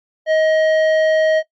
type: tone with tanh clipping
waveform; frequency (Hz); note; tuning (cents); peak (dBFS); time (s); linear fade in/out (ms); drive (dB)
triangle; 630; D#5; +21; -14; 0.26-1.43; 50; 15
effects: noise-tail reverb RT60 0.1 s tail -17 dB re dry + Opus 48 kbps